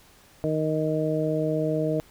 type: harmonic tone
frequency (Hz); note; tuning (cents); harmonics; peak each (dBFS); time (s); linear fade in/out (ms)
155.8; D#3; +3; 1 / 2 / 3 / 4; -28 / -28 / -28 / -28; 0.44-2; 0
effects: pink hiss -55 dBFS RMS until 2.1 s